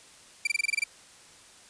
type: tone bursts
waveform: 40% pulse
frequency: 2349 Hz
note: D7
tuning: in tune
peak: -22 dBFS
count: 9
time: 0.45-0.84 s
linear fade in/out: 5 ms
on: 22 ms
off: 24 ms
effects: white hiss -53 dBFS RMS until 1.69 s + resampled to 22050 Hz